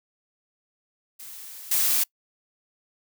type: noise with level steps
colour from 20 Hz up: blue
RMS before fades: -41 / -22 dBFS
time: 1.19-2.04 s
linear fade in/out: 10 ms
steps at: 1.71 s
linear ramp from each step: 5 ms
effects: noise-tail reverb RT60 0.1 s tail -25 dB re dry